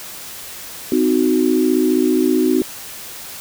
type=chord; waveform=sine; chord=C diminished; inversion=none; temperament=equal with one note detuned; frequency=255.9 / 311.1 / 370 Hz; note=C4 / Eb4 / Gb4; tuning=-38 / 0 / 0 cents; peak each=-17 dBFS; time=0.92-2.62 s; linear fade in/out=2 ms; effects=white hiss -33 dBFS RMS until 3.4 s